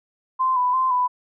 sine tone with vibrato, 1016 Hz, B5, 49 cents sharp, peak -17 dBFS, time 0.39-1.08 s, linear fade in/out 20 ms, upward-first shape square, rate 2.9 Hz, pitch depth 37 cents each way, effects none

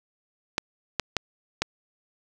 clicks, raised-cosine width 0.2 ms, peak -6 dBFS, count 4, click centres 0.581 / 0.997 / 1.167 / 1.62 s, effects none

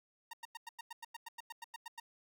sawtooth tone bursts, 927 Hz, A#5, 10 cents flat, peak -40 dBFS, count 15, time 0.31-2 s, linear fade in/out 5 ms, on 24 ms, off 95 ms, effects none

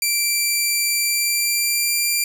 10% pulse tone with pitch glide, 2349 to 2374 Hz, D7 to D7, 0 to +18 cents, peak -9 dBFS, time 0.02-2.24 s, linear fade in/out 2 ms, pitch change +18 cents, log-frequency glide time 0.98-1.98 s, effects none

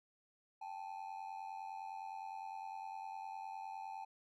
triangle ring-modulated tone, 830.6 Hz, G#5, in tune, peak -39 dBFS, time 0.61-4.05 s, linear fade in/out 10 ms, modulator 44.9 Hz, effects none

